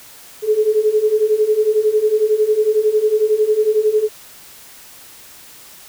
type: beating tone pair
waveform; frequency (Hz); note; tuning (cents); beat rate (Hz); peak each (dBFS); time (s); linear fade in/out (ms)
sine; 421.8 / 432.8; G#4 / A4; +27 / -29; 11; -17 / -14; 0.42-4.09; 50
effects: white hiss -41 dBFS RMS until 5.88 s